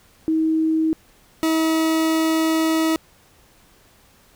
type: tone pair in turn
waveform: sine / 40% pulse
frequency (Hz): 318.4 / 320.8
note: D#4 / E4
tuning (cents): +40 / -47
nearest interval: unison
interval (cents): 13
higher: second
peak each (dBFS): -16 / -16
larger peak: neither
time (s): 0.28-0.93 / 1.43-2.96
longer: second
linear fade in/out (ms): 0
effects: pink hiss -54 dBFS RMS until 4.35 s